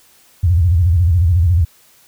sine tone with vibrato, 86.1 Hz, F2, 24 cents flat, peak -9 dBFS, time 0.43-1.65 s, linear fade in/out 10 ms, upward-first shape square, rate 14 Hz, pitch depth 140 cents each way, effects white hiss -50 dBFS RMS until 2.07 s

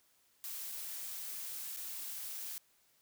blue noise with dropouts, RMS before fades -43 dBFS, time 0.44-2.58 s, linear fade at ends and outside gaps 0 ms, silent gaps 0.717-0.721 / 1.763-1.77 s, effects white hiss -71 dBFS RMS until 3.01 s

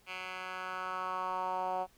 10% pulse tone with band-pass filter sweep, 185 Hz, F#3, in tune, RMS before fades -37 dBFS, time 0.06-1.87 s, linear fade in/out 50 ms, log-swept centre 2300 to 730 Hz, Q 3, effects pink hiss -66 dBFS RMS until 1.97 s

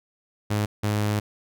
sawtooth tone bursts at uneven times, 104.8 Hz, G#2, 16 cents sharp, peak -18 dBFS, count 2, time 0.5-0.66 / 0.83-1.2 s, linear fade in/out 10 ms, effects none

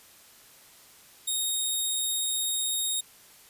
10% pulse tone, 3729 Hz, A#7, in tune, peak -18 dBFS, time 1.27-3.01 s, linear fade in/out 10 ms, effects white hiss -54 dBFS RMS until 3.49 s + resampled to 32000 Hz

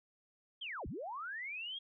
sine linear two-way sweep, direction down then up, 3322 to 36 to 3322 Hz, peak -40 dBFS, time 0.61-1.79 s, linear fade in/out 10 ms, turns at 0.87 s, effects none

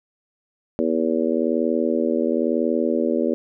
harmonic tone, 81 Hz, E2, 30 cents flat, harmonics 3 / 4 / 5 / 6 / 7, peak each -23 / -24 / -25 / -26 / -26 dBFS, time 0.79-3.34 s, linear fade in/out 0 ms, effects none

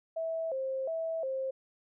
sine tone with vibrato, 588 Hz, D5, 2 cents sharp, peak -31 dBFS, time 0.16-1.51 s, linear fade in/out 10 ms, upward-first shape square, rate 1.4 Hz, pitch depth 180 cents each way, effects none

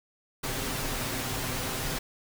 pink noise with comb filter, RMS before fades -32 dBFS, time 0.43-1.99 s, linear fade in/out 10 ms, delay 7.7 ms, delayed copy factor +0.55, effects none

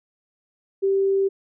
sine tone, 390.3 Hz, G4, 8 cents flat, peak -17 dBFS, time 0.82-1.29 s, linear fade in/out 20 ms, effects none

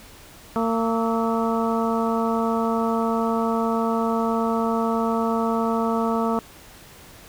harmonic tone with a mistuned harmonic, 227.7 Hz, A#3, 40 cents flat, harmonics 1 / 2 / 3 / 4 / 5 / 6, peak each -23 / -26 / -28 / -29 / -30 / -31 dBFS, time 0.56-6.39 s, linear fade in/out 0 ms, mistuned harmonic 6, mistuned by -79 cents, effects pink hiss -46 dBFS RMS until 7.28 s

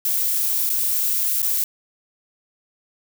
violet noise with dropouts, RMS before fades -21 dBFS, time 0.05-1.64 s, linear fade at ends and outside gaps 1 ms, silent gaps 0.693-0.7 / 1.42-1.428 s, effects none

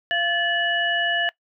sine tone cluster, 687 / 1734 / 2932 Hz, F5 / A6 / F#7, -29 / -26 / -16 cents, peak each -27 / -21 / -26 dBFS, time 0.11-1.29 s, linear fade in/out 0 ms, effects noise-tail reverb RT60 0.1 s tail -21 dB re dry

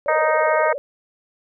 sine tone with vibrato, 523.3 Hz, C5, in tune, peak -25 dBFS, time 0.06-0.78 s, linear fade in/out 0 ms, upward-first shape sine, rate 16 Hz, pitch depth 210 cents each way
harmonic tone, 311.1 Hz, D#4, in tune, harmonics 2 / 3 / 4 / 5 / 6 / 7, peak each -18 / -22 / -24 / -26 / -28 / -29 dBFS, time 0.08-0.73 s, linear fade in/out 5 ms
effects none

